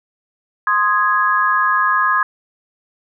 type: chord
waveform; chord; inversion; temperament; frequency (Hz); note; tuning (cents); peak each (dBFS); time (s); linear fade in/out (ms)
sine; Ab major; first; equal; 1046.5 / 1244.5 / 1661.2; C6 / Eb6 / Ab6; 0 / 0 / 0; -17; 0.67-2.23; 2
effects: none